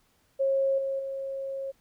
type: tone with level steps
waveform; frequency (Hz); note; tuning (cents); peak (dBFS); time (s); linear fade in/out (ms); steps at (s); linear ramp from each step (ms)
sine; 542; C#5; -39; -22 / -27 / -31; 0.39-1.72; 20; 0.78 / 0.99; 5
effects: pink hiss -67 dBFS RMS until 1.8 s